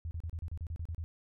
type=tone bursts; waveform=sine; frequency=82.41 Hz; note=E2; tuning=in tune; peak=-35 dBFS; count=11; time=0.05-1.04 s; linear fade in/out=0 ms; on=60 ms; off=33 ms; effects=none